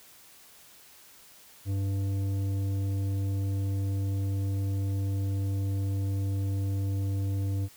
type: tone with tanh clipping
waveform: sine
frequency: 98 Hz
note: G2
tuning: in tune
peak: -28 dBFS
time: 1.65-7.69 s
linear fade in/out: 50 ms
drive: 10 dB
effects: white hiss -54 dBFS RMS until 7.76 s